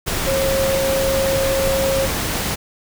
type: tone in noise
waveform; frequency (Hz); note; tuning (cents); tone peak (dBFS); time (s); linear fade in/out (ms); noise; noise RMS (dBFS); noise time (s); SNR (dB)
sine; 540; C#5; -45; -17; 0.26-2.07; 20; pink; -22; 0.06-2.56; +2
effects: none